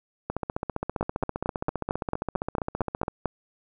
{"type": "two click trains", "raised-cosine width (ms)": 1, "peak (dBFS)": [-11, -14], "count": [11, 43], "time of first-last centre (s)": [[1.01, 3.257], [0.3, 3.081]], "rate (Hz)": [4.45, 15.1], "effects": []}